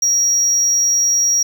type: tone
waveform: triangle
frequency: 5670 Hz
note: F8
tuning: 25 cents sharp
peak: -11 dBFS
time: 0.02-1.43 s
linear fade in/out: 5 ms
effects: 7-bit